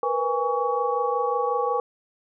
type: tone cluster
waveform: sine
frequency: 472.9 / 498.4 / 819 / 1126 Hz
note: A#4 / B4 / G#5 / C#6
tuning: +25 / +16 / -24 / +27 cents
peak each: -27 dBFS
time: 0.03-1.8 s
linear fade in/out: 2 ms
effects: none